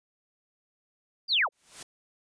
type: linear sweep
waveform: sine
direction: down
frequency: 4923 to 382.6 Hz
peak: -21 dBFS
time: 1.28-1.49 s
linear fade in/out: 50 ms
type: noise with exponential growth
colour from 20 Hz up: white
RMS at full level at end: -38 dBFS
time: 1.52-1.83 s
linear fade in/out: 5 ms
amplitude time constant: 66 ms
effects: resampled to 22050 Hz